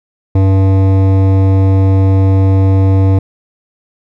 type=tone with hard clipping; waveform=sine; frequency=96.1 Hz; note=G2; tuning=34 cents flat; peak=-8 dBFS; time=0.35-3.19 s; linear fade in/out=5 ms; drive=14 dB; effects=none